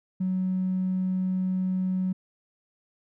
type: tone with tanh clipping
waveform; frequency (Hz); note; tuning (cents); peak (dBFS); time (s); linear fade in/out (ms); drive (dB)
triangle; 185.9; F#3; +8; -23; 0.2-2.13; 10; 1
effects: none